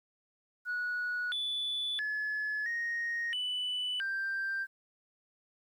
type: tone with pitch steps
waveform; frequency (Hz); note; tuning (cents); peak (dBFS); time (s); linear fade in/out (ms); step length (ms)
sine; 1464 / 3469 / 1711 / 1867 / 2983 / 1576; F#6 / A7 / A6 / A#6 / F#7 / G6; -19 / -25 / -49 / +2 / +13 / +9; -30; 0.65-4.67; 50; 670
effects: tanh soft clip ceiling -29 dBFS + 11-bit